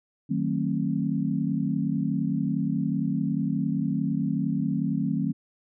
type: chord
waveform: sine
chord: D# diminished seventh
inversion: none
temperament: just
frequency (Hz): 155.56 / 186.68 / 224 / 268.8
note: D#3 / F#3 / A3 / C4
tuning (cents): 0 / +16 / +31 / +47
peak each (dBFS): -29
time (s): 0.29-5.33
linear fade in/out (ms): 20
effects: none